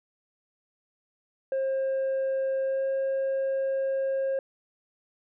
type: tone with pitch glide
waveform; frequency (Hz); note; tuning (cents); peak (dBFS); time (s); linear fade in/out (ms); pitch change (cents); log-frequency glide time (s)
sine; 534 to 538; C5 to C5; +35 to +48; -22; 1.52-4.39; 2; +13; 2.64-2.85
effects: tanh soft clip ceiling -24 dBFS